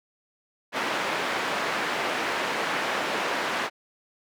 white band-pass noise, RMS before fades -28 dBFS, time 0.72-3.7 s, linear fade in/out 50 ms, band 270 to 1900 Hz, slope 12 dB/octave, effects none

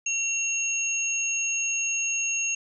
sine tone pair together, 2738 / 6512 Hz, F7 / G#8, -35 / -35 cents, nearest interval octave + minor third, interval 1500 cents, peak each -27 dBFS, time 0.06-2.55 s, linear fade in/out 5 ms, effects none

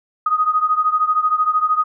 sine beating tone pair, 1244.5 / 1257.5 Hz, D#6 / D#6, 0 / +18 cents, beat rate 13 Hz, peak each -16 / -19 dBFS, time 0.26-1.84 s, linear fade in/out 5 ms, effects none

